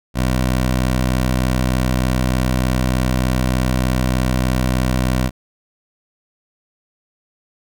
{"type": "tone", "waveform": "15% pulse", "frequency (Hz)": 63.3, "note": "B1", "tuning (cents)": 43, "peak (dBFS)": -9, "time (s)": [0.14, 5.31], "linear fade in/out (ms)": 50, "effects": []}